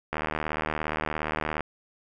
click train, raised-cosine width 0.5 ms, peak -13 dBFS, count 115, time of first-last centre 0.13-1.607 s, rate 77.2 Hz, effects none

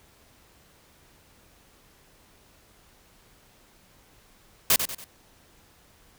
white noise with echo, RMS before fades -19 dBFS, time 4.7-4.76 s, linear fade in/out 2 ms, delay 94 ms, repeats 3, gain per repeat -8 dB, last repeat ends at 5.042 s, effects pink hiss -58 dBFS RMS until 6.18 s

